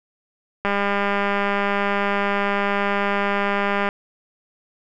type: click train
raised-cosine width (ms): 0.5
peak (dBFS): -7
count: 652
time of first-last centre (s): 0.65-3.889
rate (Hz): 201
effects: none